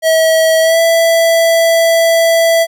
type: tone with pitch glide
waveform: square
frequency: 644 to 662.5 Hz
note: E5 to E5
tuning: -41 to +9 cents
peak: -8 dBFS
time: 0.02-2.67 s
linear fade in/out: 50 ms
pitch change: +50 cents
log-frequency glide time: 0.61-0.79 s
effects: none